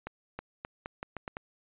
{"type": "accelerating click train", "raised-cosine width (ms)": 0.5, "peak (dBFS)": -22, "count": 8, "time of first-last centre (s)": [0.07, 1.369], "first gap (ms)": 320, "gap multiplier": 0.81, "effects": ["resampled to 8000 Hz"]}